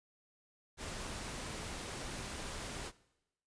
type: noise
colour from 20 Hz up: pink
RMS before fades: -43 dBFS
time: 0.77-2.92 s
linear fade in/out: 50 ms
effects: noise-tail reverb RT60 0.9 s tail -20 dB re dry + resampled to 22050 Hz